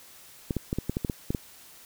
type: clicks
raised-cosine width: 3 ms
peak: -14 dBFS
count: 10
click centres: 0.508 / 0.567 / 0.729 / 0.786 / 0.896 / 0.969 / 1.048 / 1.098 / 1.305 / 1.348 s
effects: white hiss -51 dBFS RMS until 1.85 s